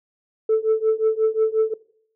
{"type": "tone with tremolo", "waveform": "sine", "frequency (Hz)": 440, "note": "A4", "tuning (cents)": 0, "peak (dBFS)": -11, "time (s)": [0.49, 1.74], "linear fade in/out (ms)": 5, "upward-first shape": "triangle", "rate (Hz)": 5.6, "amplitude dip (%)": 95, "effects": ["noise-tail reverb RT60 0.6 s tail -20 dB re dry", "tanh soft clip ceiling -12 dBFS"]}